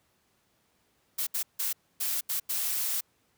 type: noise bursts at uneven times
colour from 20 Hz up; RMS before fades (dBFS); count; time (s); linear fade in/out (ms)
blue; -30; 6; 1.18-1.27 / 1.34-1.43 / 1.59-1.73 / 2-2.21 / 2.29-2.4 / 2.49-3.01; 10
effects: pink hiss -70 dBFS RMS until 3.37 s + high-pass 80 Hz 12 dB/octave